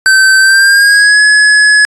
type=tone with pitch glide; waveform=square; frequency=1545 to 1694.6 Hz; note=G6 to G#6; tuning=-26 to +34 cents; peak=-4 dBFS; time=0.06-1.85 s; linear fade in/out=0 ms; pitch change=+160 cents; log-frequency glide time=0.39-1.22 s; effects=resampled to 24000 Hz